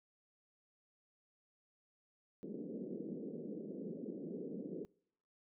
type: band-pass noise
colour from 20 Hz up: pink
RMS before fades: -45 dBFS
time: 2.43-4.85 s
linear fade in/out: 0 ms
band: 180 to 480 Hz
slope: 48 dB/octave
effects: noise-tail reverb RT60 0.7 s tail -26 dB re dry